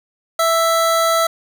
square tone pair together, 660 / 1320 Hz, E5 / E6, +2 / +2 cents, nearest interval octave, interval 1200 cents, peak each -17 dBFS, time 0.39-1.27 s, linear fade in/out 5 ms, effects none

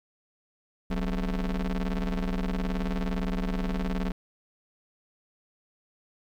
35% pulse ring-modulated tone, 77.7 Hz, D#2, 2 cents flat, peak -22 dBFS, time 0.9-4.12 s, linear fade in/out 5 ms, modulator 107 Hz, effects low-pass 4000 Hz 12 dB/octave + 10-bit

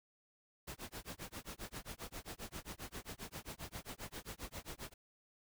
pink noise with tremolo, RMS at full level -45 dBFS, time 0.67-4.94 s, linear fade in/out 10 ms, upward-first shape sine, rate 7.5 Hz, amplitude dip 100%, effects none

